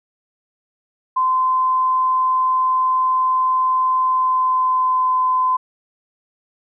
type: tone with pitch glide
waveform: sine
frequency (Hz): 1031 to 1022.7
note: C6 to C6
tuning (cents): -26 to -40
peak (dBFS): -14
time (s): 1.16-5.57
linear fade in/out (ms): 10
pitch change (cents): -14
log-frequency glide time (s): 4.01-5.19
effects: none